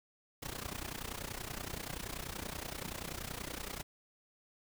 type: noise with amplitude modulation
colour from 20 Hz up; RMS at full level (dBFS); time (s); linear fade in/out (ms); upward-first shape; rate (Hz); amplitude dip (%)
pink; -39; 0.42-3.83; 10; sine; 30.5; 85
effects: none